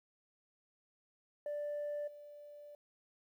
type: tone with level steps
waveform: sine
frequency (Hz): 587.3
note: D5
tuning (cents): 0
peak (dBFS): -35 / -50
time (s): 1.46-2.75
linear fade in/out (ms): 2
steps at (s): 2.07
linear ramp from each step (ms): 10
effects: tanh soft clip ceiling -35 dBFS + 12-bit